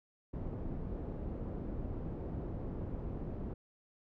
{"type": "low-pass noise", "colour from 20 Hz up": "pink", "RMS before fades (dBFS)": -40, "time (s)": [0.33, 3.54], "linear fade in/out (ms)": 10, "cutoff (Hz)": 430, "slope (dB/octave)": 12, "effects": []}